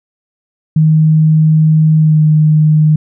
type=tone with pitch glide; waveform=sine; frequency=156.6 to 154 Hz; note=D#3 to D#3; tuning=+11 to -17 cents; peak=-5 dBFS; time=0.76-2.96 s; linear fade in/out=5 ms; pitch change=-28 cents; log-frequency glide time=1.98-2.21 s; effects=none